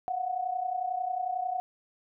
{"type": "tone pair together", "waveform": "sine", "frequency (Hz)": [708.9, 740], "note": ["F5", "F#5"], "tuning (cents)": [26, 0], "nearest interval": "minor second", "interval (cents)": 74, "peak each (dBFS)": [-34, -30], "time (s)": [0.08, 1.6], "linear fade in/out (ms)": 0, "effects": []}